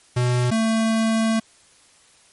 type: tone pair in turn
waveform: square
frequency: 123.47 / 223.3 Hz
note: B2 / A3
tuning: 0 / +26 cents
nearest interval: minor seventh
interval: 1026 cents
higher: second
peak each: -18 dBFS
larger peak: neither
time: 0.16-0.51 / 0.51-1.4 s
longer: second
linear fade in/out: 10 ms
effects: white hiss -54 dBFS RMS until 2.32 s + MP3 48 kbps